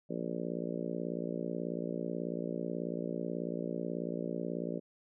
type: harmonic tone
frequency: 58.27 Hz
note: A#1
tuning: in tune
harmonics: 3 / 4 / 5 / 6 / 7 / 8 / 9 / 10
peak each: -40 / -41 / -42 / -43 / -43 / -44 / -45 / -45 dBFS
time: 0.09-4.8 s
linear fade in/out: 20 ms
effects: none